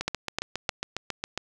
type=two click trains; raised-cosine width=0.2 ms; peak=-9 / -12 dBFS; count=3 / 11; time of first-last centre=0.08-0.692 / 0.01-1.376 s; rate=3.27 / 7.32 Hz; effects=none